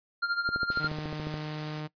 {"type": "tone with tremolo", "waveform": "square", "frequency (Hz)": 1396.9, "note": "F6", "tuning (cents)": 0, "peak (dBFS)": -25, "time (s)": [0.22, 0.88], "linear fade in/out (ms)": 10, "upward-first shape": "sine", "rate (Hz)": 13, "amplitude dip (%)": 75}
{"type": "click train", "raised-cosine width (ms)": 2, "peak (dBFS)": -23, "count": 13, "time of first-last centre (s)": [0.49, 1.341], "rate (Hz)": 14.1}
{"type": "noise", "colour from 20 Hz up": "white", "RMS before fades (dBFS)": -43, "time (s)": [0.7, 1.82], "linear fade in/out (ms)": 20}
{"type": "tone", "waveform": "sawtooth", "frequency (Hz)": 152.8, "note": "D#3", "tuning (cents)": -31, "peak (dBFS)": -30, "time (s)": [0.79, 1.88], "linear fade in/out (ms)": 20}
{"effects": ["noise-tail reverb RT60 0.1 s tail -20 dB re dry", "resampled to 11025 Hz"]}